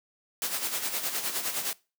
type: noise with tremolo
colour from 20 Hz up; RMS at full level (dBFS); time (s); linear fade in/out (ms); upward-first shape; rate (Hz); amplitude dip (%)
white; -29; 0.42-1.73; 0; sine; 9.7; 60
effects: noise-tail reverb RT60 0.3 s tail -22 dB re dry + high-pass 200 Hz 12 dB/octave